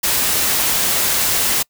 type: noise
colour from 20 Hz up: white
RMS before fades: -17 dBFS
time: 0.03-1.63 s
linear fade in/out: 10 ms
effects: noise-tail reverb RT60 0.1 s tail -26 dB re dry